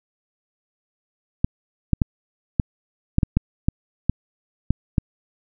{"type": "clicks", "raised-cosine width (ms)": 5, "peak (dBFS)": -4, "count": 11, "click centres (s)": [1.445, 1.933, 2.018, 2.598, 3.184, 3.232, 3.37, 3.685, 4.096, 4.706, 4.982], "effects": []}